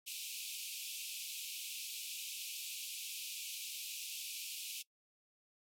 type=band-pass noise; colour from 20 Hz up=pink; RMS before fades=-45 dBFS; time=0.06-4.83 s; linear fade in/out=20 ms; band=2400 to 16000 Hz; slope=96 dB/octave; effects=noise-tail reverb RT60 0.1 s tail -21 dB re dry